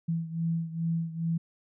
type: beating tone pair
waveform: sine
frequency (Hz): 164.81 / 167.21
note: E3 / E3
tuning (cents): 0 / +25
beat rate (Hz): 2.4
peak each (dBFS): -29 / -33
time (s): 0.08-1.38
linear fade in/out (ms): 10
effects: none